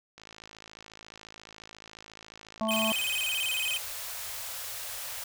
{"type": "click train", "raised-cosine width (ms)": 0.2, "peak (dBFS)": -29, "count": 157, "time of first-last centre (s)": [0.18, 3.058], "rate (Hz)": 54.2}
{"type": "harmonic tone", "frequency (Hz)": 220, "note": "A3", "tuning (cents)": 0, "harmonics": [1, 3, 4, 5], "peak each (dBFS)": [-30, -31, -38, -35], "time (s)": [2.61, 2.92], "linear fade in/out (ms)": 0}
{"type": "tone with vibrato", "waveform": "square", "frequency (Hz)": 2800, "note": "F7", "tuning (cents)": 4, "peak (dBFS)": -29, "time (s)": [2.68, 3.78], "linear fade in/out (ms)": 10, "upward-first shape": "square", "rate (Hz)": 18, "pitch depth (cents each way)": 180}
{"type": "band-stop noise", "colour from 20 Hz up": "white", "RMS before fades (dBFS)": -38, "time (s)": [2.71, 5.24], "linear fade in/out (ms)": 5, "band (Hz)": [120, 480], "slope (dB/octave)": 48}
{"effects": []}